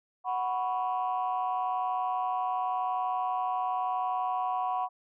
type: chord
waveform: sine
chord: F# suspended fourth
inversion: none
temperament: equal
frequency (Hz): 740 / 987.8 / 1108.7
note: F#5 / B5 / C#6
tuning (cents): 0 / 0 / 0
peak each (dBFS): -29 / -32 / -34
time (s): 0.24-4.89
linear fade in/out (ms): 50
effects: tanh soft clip ceiling -21 dBFS